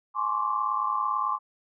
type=tone cluster; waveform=sine; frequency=841 / 1051 / 1089 / 1160 Hz; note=G#5 / C6 / C#6 / D6; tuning=+22 / +7 / -31 / -22 cents; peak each=-34 / -28 / -34 / -28 dBFS; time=0.14-1.39 s; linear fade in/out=50 ms; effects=none